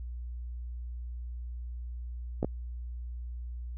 clicks, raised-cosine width 2 ms, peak -15 dBFS, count 2, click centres 2.429 / 2.446 s, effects added 60 Hz sine -36 dBFS peak until 3.77 s

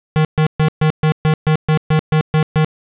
square tone bursts, 155.56 Hz, D#3, in tune, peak -11 dBFS, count 12, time 0.16-2.646 s, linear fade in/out 0 ms, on 88 ms, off 130 ms, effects resampled to 8000 Hz + 8-bit

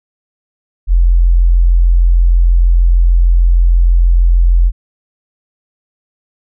sine tone, 43.22 Hz, F1, 17 cents flat, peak -5 dBFS, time 0.87-4.72 s, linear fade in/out 50 ms, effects none

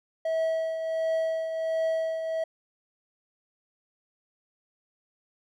triangle tone with tremolo, 647 Hz, E5, 32 cents flat, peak -21 dBFS, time 0.25-2.44 s, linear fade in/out 5 ms, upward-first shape triangle, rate 1.4 Hz, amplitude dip 55%, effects none

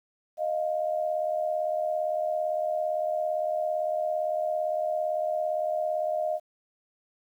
sine tone pair together, 620.8 / 698.5 Hz, D#5 / F5, -4 / 0 cents, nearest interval major second, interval 204 cents, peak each -27 / -30 dBFS, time 0.37-6.4 s, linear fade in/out 50 ms, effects 10-bit

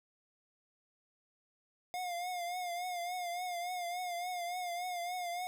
square tone with vibrato, 711 Hz, F5, 31 cents sharp, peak -37 dBFS, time 1.94-5.47 s, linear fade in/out 0 ms, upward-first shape triangle, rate 3.5 Hz, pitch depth 66 cents each way, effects none

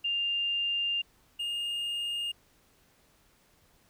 sine / triangle tone pair in turn, 2800 / 2831 Hz, F7 / F7, +4 / +23 cents, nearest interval unison, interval 19 cents, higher second, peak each -27 / -29 dBFS, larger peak first, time 0.04-1.02 / 1.39-2.32 s, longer first, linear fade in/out 10 ms, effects pink hiss -65 dBFS RMS until 3.89 s

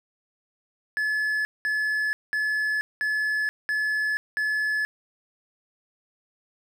triangle tone bursts, 1717 Hz, A6, 43 cents flat, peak -21 dBFS, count 6, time 0.97-4.85 s, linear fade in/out 0 ms, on 480 ms, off 200 ms, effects none

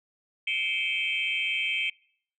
sine tone cluster, 2119 / 2295 / 2481 / 2616 / 3139 Hz, C7 / D7 / D#7 / E7 / G7, +21 / -40 / -6 / -14 / +2 cents, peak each -37 / -29 / -35 / -31 / -31 dBFS, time 0.47-1.9 s, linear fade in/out 5 ms, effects noise-tail reverb RT60 0.6 s tail -24 dB re dry + tanh soft clip ceiling -16 dBFS

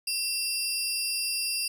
25% pulse tone pair together, 2711 / 4830 Hz, E7 / D8, +48 / +48 cents, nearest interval minor seventh, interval 1000 cents, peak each -29 / -24 dBFS, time 0.07-1.68 s, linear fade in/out 5 ms, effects none

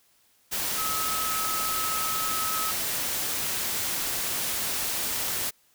sine tone in noise, 1286 Hz, E6, 43 cents flat, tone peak -30 dBFS, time 0.77-2.72 s, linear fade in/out 20 ms, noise white, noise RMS -29 dBFS, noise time 0.51-5.51 s, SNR -4 dB, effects white hiss -64 dBFS RMS until 5.74 s

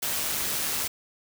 white noise with amplitude modulation, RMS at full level -27 dBFS, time 0.02-0.88 s, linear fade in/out 10 ms, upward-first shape sine, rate 150 Hz, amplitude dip 35%, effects none

